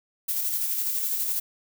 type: noise with tremolo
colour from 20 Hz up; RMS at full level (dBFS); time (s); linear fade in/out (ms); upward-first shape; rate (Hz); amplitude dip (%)
violet; -26; 0.28-1.4; 10; square; 12; 30
effects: none